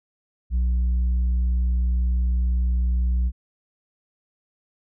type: tone with tanh clipping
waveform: sine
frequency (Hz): 61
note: B1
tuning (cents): -21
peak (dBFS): -19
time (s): 0.5-3.32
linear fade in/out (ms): 50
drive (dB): 3
effects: none